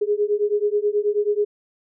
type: beating tone pair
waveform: sine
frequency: 410.4 / 419.7 Hz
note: G#4 / G#4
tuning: -21 / +18 cents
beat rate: 9.3 Hz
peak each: -21 dBFS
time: 0.01-1.45 s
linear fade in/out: 10 ms
effects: none